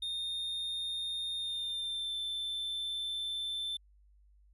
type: tone with pitch glide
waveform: triangle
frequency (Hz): 3662 to 3541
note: A#7 to A7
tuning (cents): -32 to +10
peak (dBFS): -33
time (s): 0.02-3.77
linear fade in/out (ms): 5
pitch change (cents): -58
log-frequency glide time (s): 1.37-2.16
effects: added 50 Hz sine -60 dBFS peak until 4.53 s